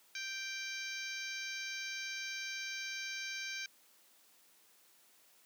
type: harmonic tone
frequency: 784 Hz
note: G5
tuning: in tune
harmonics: 2 / 3 / 4 / 5 / 6 / 7 / 8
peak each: -45 / -43 / -51 / -49 / -50 / -50 / -49 dBFS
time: 0.15-3.66 s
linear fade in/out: 2 ms
effects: white hiss -66 dBFS RMS until 5.45 s + high-pass 200 Hz 12 dB/octave